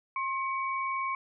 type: tone pair together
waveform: sine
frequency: 1067 / 2261 Hz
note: C6 / C#7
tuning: +34 / +34 cents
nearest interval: octave + minor second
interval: 1300 cents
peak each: -30 / -35 dBFS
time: 0.16-1.15 s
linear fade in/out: 2 ms
effects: none